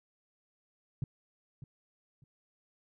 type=tone with echo; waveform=sine; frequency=134.1 Hz; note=C3; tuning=43 cents sharp; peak=-29 dBFS; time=1.02-1.04 s; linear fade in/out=2 ms; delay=600 ms; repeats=2; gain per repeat=-13 dB; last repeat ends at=2.24 s; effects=none